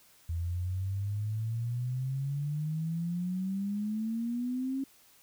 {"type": "exponential sweep", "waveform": "sine", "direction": "up", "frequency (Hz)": [82.41, 272.5], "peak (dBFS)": -30, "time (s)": [0.29, 4.84], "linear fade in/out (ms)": 5, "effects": ["white hiss -61 dBFS RMS until 5.22 s"]}